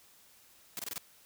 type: noise bursts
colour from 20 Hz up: white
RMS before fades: -38 dBFS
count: 5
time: 0.77-0.98 s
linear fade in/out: 0 ms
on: 22 ms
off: 25 ms
effects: white hiss -61 dBFS RMS until 1.25 s